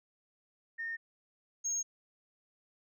sine tone pair in turn, 1830 / 6521 Hz, A#6 / G#8, -32 / -33 cents, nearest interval octave + minor seventh, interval 2199 cents, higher second, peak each -35 / -30 dBFS, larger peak second, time 0.78-0.97 / 1.64-1.83 s, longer neither, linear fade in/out 20 ms, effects tanh soft clip ceiling -28 dBFS

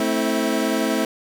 25% pulse chord, A minor, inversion none, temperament equal with one note detuned, 220 / 261.6 / 324.5 Hz, A3 / C4 / E4, 0 / 0 / -27 cents, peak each -20 dBFS, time 0-1.05 s, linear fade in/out 2 ms, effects none

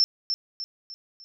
sine tone with echo, 5360 Hz, E8, 28 cents sharp, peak -16 dBFS, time 0-0.04 s, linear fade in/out 0 ms, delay 300 ms, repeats 4, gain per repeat -7 dB, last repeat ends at 1.24 s, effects none

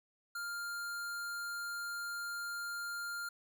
square tone, 1400 Hz, F6, 4 cents sharp, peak -39 dBFS, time 0.35-3.29 s, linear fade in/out 5 ms, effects none

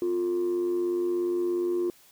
sine tone with amplitude modulation, 352.2 Hz, F4, 15 cents sharp, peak -20 dBFS, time 0.02-1.9 s, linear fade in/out 2 ms, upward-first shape sine, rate 97 Hz, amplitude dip 55%, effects tanh soft clip ceiling -21 dBFS + white hiss -57 dBFS RMS until 2.11 s

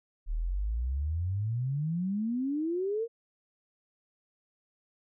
sine exponential sweep, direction up, 36.27 to 474.2 Hz, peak -28 dBFS, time 0.26-3.08 s, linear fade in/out 50 ms, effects none

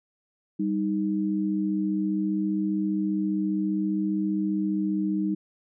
sine tone pair together, 196.09 / 311.1 Hz, G3 / D#4, +1 / 0 cents, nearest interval minor sixth, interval 799 cents, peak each -26 dBFS, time 0.59-5.35 s, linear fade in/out 10 ms, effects none

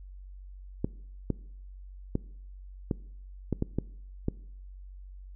clicks, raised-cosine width 3 ms, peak -14 dBFS, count 8, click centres 0.845 / 1.303 / 2.154 / 2.912 / 3.527 / 3.624 / 3.786 / 4.284 s, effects noise-tail reverb RT60 0.7 s tail -22 dB re dry + added 47 Hz sine -43 dBFS peak until 5.35 s

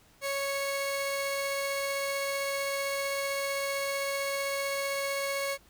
sawtooth tone pair together, 554.4 / 2202 Hz, C#5 / C#7, 0 / -12 cents, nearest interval 2 octaves, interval 2388 cents, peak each -27 / -32 dBFS, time 0.21-5.58 s, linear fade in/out 50 ms, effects pink hiss -61 dBFS RMS until 5.69 s

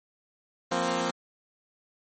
10% pulse chord, F suspended fourth, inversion none, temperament equal, 174.61 / 233.1 / 261.6 Hz, F3 / Bb3 / C4, 0 / 0 / 0 cents, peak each -23 / -23 / -22 dBFS, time 0.71-1.11 s, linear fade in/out 10 ms, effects MP3 32 kbps

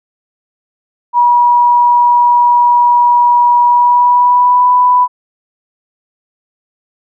sine tone with pitch glide, 965 to 991.6 Hz, B5 to B5, -40 to +7 cents, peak -5 dBFS, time 1.13-5.08 s, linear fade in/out 50 ms, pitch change +47 cents, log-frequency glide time 3.64-4.71 s, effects none

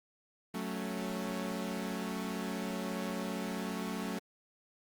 sawtooth chord, F# minor, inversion none, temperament equal, 185 / 220 / 277.2 Hz, F#3 / A3 / C#4, 0 / 0 / 0 cents, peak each -35 / -35 / -38 dBFS, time 0.54-4.19 s, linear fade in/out 5 ms, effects Opus 32 kbps

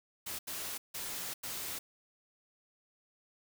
white noise bursts at uneven times, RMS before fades -40 dBFS, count 4, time 0.26-0.39 / 0.47-0.78 / 0.94-1.34 / 1.43-1.79 s, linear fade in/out 10 ms, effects none

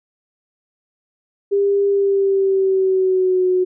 sine tone with pitch glide, 400.2 to 367 Hz, G4 to F#4, +36 to -14 cents, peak -13 dBFS, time 1.51-3.65 s, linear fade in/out 20 ms, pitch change -150 cents, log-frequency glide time 1.88-3.46 s, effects none

